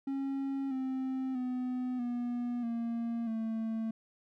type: tone with pitch steps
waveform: triangle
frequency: 272.7 / 262 / 251.8 / 242 / 232.5 / 223.4 Hz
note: C#4 / C4 / B3 / B3 / A#3 / A3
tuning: -28 / +2 / +34 / -35 / -4 / +27 cents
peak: -30 dBFS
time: 0.07-3.91 s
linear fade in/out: 5 ms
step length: 640 ms
effects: none